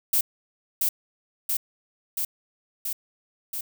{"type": "noise with echo", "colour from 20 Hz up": "violet", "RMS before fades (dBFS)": -21, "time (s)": [0.13, 0.21], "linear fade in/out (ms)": 5, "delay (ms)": 680, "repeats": 5, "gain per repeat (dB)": -2, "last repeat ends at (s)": 3.61, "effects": []}